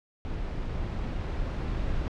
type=noise with level ramp; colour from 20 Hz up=brown; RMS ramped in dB=-33 to -29 dBFS; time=0.25-2.08 s; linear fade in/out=0 ms; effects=low-pass 4000 Hz 12 dB/octave